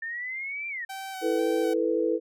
sine linear two-way sweep, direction up then down, 1787 to 2375 to 1787 Hz, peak -31 dBFS, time 0.02-0.85 s, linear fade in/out 5 ms, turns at 0.68 s
sawtooth tone with vibrato, 765 Hz, G5, 42 cents flat, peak -31 dBFS, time 0.89-1.74 s, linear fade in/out 10 ms, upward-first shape square, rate 2 Hz, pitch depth 19 cents each way
sine chord, E suspended fourth, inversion none, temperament equal, 329.6 / 440 / 493.9 Hz, E4 / A4 / B4, 0 / 0 / 0 cents, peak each -27 dBFS, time 1.21-2.2 s, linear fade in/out 50 ms
effects none

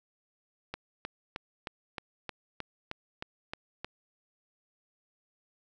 click train, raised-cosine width 0.3 ms, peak -20 dBFS, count 11, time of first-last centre 0.74-3.846 s, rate 3.22 Hz, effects none

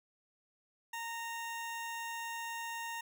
20% pulse tone, 924 Hz, A#5, 16 cents flat, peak -34 dBFS, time 0.93-3.01 s, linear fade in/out 5 ms, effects none

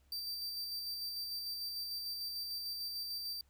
45% pulse tone with tremolo, 4668 Hz, D8, 11 cents flat, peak -37 dBFS, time 0.12-3.41 s, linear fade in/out 2 ms, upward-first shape square, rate 6.7 Hz, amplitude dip 25%, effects added 68 Hz sine -67 dBFS peak until 3.49 s + pink hiss -75 dBFS RMS until 3.49 s

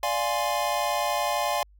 square chord, D half-diminished seventh, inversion none, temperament equal, 587.3 / 698.5 / 830.6 / 1046.5 Hz, D5 / F5 / Ab5 / C6, 0 / 0 / 0 / 0 cents, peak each -31 / -30 / -30 / -31 dBFS, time 0.03-1.63 s, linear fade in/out 2 ms, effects added 50 Hz sine -52 dBFS peak until 1.79 s

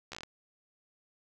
slowing click train, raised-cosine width 0.2 ms, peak -24 dBFS, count 7, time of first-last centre 0.12-0.234 s, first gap 13 ms, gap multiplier 1.15, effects none

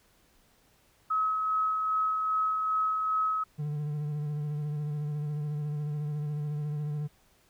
sine tone with tremolo, 1281 Hz, E6, 50 cents flat, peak -24 dBFS, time 1.1-3.44 s, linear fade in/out 10 ms, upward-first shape sine, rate 2.5 Hz, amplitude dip 30%
triangle tone with vibrato, 148.7 Hz, D3, 22 cents sharp, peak -28 dBFS, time 3.58-7.08 s, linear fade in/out 20 ms, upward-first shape sine, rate 14 Hz, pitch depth 30 cents each way
effects pink hiss -65 dBFS RMS until 7.49 s

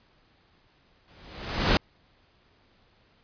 pink noise with exponential growth, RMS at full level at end -18 dBFS, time 1.08-1.77 s, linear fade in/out 0 ms, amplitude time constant 150 ms, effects pink hiss -63 dBFS RMS until 3.23 s + resampled to 11025 Hz

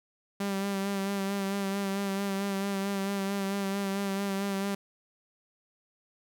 sawtooth tone with vibrato, 197.1 Hz, G3, 10 cents sharp, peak -25 dBFS, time 0.4-4.75 s, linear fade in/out 5 ms, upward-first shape sine, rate 4.5 Hz, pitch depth 29 cents each way, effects none

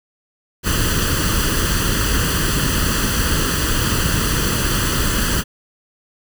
pink noise with comb filter, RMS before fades -18 dBFS, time 0.63-5.44 s, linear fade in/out 50 ms, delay 0.66 ms, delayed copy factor +0.75, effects none

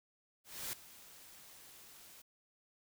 white noise with ADSR envelope, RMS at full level -40 dBFS, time 0.44-2.22 s, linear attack 290 ms, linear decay 3 ms, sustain -17 dB, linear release 5 ms, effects none

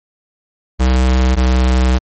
square tone pair in turn, 63.8 / 63.47 Hz, C2 / B1, -43 / +48 cents, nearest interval unison, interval 9 cents, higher first, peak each -10 dBFS, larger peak neither, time 0.79-1.36 / 1.36-1.99 s, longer second, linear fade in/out 20 ms, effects MP3 32 kbps

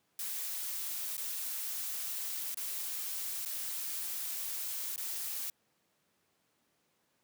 blue noise with dropouts, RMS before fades -38 dBFS, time 0.19-5.5 s, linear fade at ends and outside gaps 2 ms, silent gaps 1.169-1.178 / 2.545-2.571 / 3.451-3.458 / 4.961-4.978 s, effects pink hiss -75 dBFS RMS until 7.23 s + high-pass 150 Hz 12 dB/octave

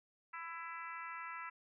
harmonic tone, 332.9 Hz, E4, 17 cents sharp, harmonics 3 / 4 / 5 / 6 / 7 / 8, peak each -49 / -47 / -53 / -50 / -55 / -56 dBFS, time 0.33-1.5 s, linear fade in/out 10 ms, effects none

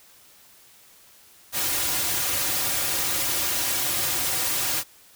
white noise with comb filter, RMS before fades -25 dBFS, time 1.52-4.84 s, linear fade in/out 50 ms, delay 4.6 ms, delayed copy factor -0.8, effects white hiss -53 dBFS RMS until 5.15 s

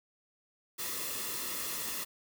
white noise with comb filter, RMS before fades -37 dBFS, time 0.78-2.05 s, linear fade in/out 20 ms, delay 1.3 ms, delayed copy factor -0.6, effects none

